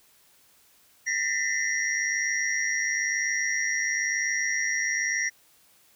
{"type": "tone cluster", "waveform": "sine", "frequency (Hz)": [1803, 1950, 2051, 5710], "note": ["A6", "B6", "C7", "F8"], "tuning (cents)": [42, -23, -35, 37], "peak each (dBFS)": -30, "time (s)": [1.06, 5.3], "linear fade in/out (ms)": 20, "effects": ["white hiss -60 dBFS RMS until 5.95 s"]}